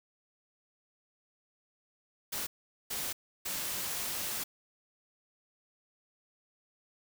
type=noise bursts at uneven times; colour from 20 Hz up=white; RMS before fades=-36 dBFS; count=3; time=2.32-2.47 / 2.9-3.13 / 3.45-4.44 s; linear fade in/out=10 ms; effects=none